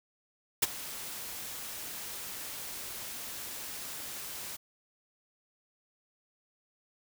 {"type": "noise with ADSR envelope", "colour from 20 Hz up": "white", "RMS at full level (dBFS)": -23, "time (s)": [0.62, 4.57], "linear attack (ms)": 10, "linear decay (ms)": 26, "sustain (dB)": -18, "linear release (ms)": 16, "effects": []}